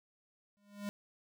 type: tone with exponential growth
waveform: square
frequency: 203.7 Hz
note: G#3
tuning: 33 cents flat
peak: -35 dBFS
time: 0.57-0.89 s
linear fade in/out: 0 ms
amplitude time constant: 68 ms
effects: none